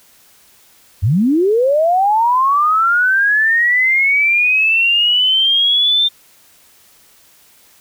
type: linear sweep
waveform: sine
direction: up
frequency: 81.8 to 3604 Hz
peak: -10 dBFS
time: 1.02-6.09 s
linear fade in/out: 20 ms
effects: white hiss -49 dBFS RMS until 7.8 s